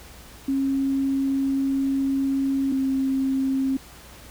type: tone pair in turn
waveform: sine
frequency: 271.6 / 267.2 Hz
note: C#4 / C4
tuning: -35 / +36 cents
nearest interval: unison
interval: 29 cents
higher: first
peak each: -20 dBFS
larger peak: neither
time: 0.48-2.72 / 2.72-3.77 s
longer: first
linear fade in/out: 5 ms
effects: added 60 Hz sine -49 dBFS peak until 4.3 s + pink hiss -46 dBFS RMS until 4.3 s